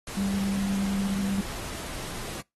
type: tone in noise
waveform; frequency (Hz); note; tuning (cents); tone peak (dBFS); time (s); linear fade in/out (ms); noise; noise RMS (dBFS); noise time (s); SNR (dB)
sine; 196.9; G3; +8; -25; 0.17-1.41; 2; pink; -37; 0.07-2.41; +9
effects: noise-tail reverb RT60 0.2 s tail -24 dB re dry + AAC 32 kbps